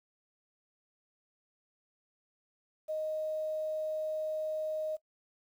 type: tone with quantisation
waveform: sine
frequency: 622.3 Hz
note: D#5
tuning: in tune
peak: -32 dBFS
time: 2.88-4.97 s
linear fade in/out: 20 ms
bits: 10
effects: noise-tail reverb RT60 0.1 s tail -18 dB re dry